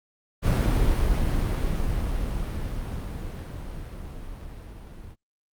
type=noise with level ramp; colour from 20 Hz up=brown; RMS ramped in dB=-19 to -42 dBFS; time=0.42-5.16 s; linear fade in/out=50 ms; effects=Opus 48 kbps